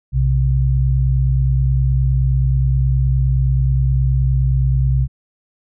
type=tone pair together; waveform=sine; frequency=61.74 / 131.28 Hz; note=B1 / C3; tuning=0 / +6 cents; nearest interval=octave + minor second; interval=1306 cents; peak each=-15 dBFS; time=0.12-5.08 s; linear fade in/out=50 ms; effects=none